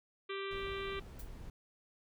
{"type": "harmonic tone", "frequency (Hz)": 392, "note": "G4", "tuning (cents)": 0, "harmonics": [1, 3, 4, 5, 6, 7, 8, 9, 10], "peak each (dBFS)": [-40, -45, -51, -50, -48, -53, -51, -53, -55], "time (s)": [0.29, 1], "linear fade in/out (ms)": 10}
{"type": "noise", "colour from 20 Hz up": "brown", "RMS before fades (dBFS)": -48, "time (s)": [0.51, 1.5], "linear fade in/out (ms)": 2}
{"type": "noise with exponential decay", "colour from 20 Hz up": "blue", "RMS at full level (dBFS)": -48, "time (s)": [1.19, 1.32], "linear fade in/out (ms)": 5, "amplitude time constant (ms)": 28}
{"effects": []}